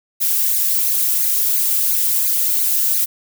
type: noise with flanger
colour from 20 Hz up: violet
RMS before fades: -17 dBFS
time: 0.2-3.06 s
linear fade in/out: 20 ms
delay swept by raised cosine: 0.45 to 3.75 ms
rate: 2.9 Hz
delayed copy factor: +0.9
effects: none